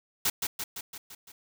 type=noise with echo; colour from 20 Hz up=white; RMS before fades=-26 dBFS; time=0.25-0.3 s; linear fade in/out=5 ms; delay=170 ms; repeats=6; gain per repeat=-4 dB; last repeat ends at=1.32 s; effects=none